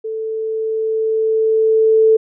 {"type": "tone with level ramp", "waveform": "sine", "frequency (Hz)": 441.3, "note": "A4", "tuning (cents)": 5, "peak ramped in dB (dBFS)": [-21, -7], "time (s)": [0.04, 2.17], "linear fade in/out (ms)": 10, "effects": []}